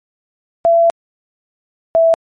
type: tone pair in turn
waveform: sine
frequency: 673 / 658.8 Hz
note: E5 / E5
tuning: +36 / -1 cents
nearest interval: unison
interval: 37 cents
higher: first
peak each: -7 dBFS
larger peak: neither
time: 0.65-0.9 / 1.95-2.14 s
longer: first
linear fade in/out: 0 ms
effects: MP3 48 kbps